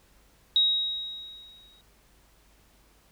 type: tone with exponential decay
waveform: sine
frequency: 3800 Hz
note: A#7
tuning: 33 cents sharp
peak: -17 dBFS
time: 0.56-1.81 s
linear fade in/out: 1 ms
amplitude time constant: 270 ms
effects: added 50 Hz sine -62 dBFS peak until 3.11 s + pink hiss -62 dBFS RMS until 3.11 s